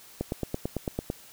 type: click train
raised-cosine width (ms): 2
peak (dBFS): -15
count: 9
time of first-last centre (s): 0.21-1.101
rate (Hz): 8.98
effects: white hiss -51 dBFS RMS until 1.32 s